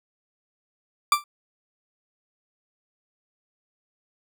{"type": "tone with exponential decay", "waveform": "40% pulse", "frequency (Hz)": 1174.7, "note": "D6", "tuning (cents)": 0, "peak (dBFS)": -11, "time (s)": [1.12, 1.24], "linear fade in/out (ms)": 2, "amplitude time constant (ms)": 26, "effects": []}